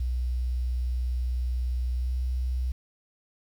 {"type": "tone with pitch glide", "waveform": "sine", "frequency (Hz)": [61.74, 62.89], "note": ["B1", "B1"], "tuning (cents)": [0, 32], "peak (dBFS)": -25, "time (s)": [0, 2.72], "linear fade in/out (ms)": 5, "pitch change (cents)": 32, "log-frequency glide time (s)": [1.97, 2.11], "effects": ["9-bit"]}